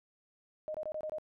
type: tone bursts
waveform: sine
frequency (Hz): 618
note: D#5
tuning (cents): -12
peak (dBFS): -35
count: 6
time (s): 0.68-1.184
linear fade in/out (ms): 0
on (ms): 64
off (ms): 24
effects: none